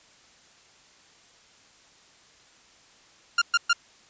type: tone bursts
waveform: sawtooth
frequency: 1398 Hz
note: F6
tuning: 1 cent sharp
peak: -14 dBFS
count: 3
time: 3.38-3.731 s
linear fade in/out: 5 ms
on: 37 ms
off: 120 ms
effects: white hiss -56 dBFS RMS until 4.09 s + resampled to 16000 Hz